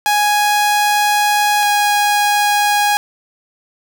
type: tone pair in turn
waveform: sawtooth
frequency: 830.6 / 825.3 Hz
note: G#5 / G#5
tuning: 0 / -11 cents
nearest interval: unison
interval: 11 cents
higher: first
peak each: -8 dBFS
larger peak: neither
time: 0.06-1.63 / 1.63-2.97 s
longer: first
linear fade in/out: 0 ms
effects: none